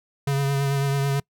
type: tone with vibrato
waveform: square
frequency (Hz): 139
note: C#3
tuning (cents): +5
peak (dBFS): -21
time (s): 0.27-1.2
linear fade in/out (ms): 5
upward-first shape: triangle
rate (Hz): 9.1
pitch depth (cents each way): 28
effects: noise-tail reverb RT60 0.1 s tail -25 dB re dry